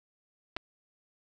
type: clicks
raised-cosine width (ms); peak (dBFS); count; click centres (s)
0.3; -19; 2; 0.565 / 0.568
effects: none